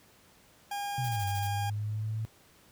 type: tone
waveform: 40% pulse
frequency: 810 Hz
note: G#5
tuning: 43 cents flat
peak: -32 dBFS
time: 0.71-1.7 s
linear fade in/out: 5 ms
type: linear two-way sweep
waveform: sine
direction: down then up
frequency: 130.81 to 98 to 111 Hz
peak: -30 dBFS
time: 0.98-2.25 s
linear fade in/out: 0 ms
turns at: 1.25 s
type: noise bursts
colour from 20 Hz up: blue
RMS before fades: -44 dBFS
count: 6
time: 1.04-1.471 s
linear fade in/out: 2 ms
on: 46 ms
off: 31 ms
effects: pink hiss -60 dBFS RMS until 2.71 s + high-pass 60 Hz 12 dB/octave